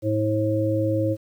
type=harmonic tone; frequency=107.6 Hz; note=A2; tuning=38 cents flat; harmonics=1 / 3 / 5; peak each=-24 / -24 / -24 dBFS; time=0.02-1.17 s; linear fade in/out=50 ms; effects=9-bit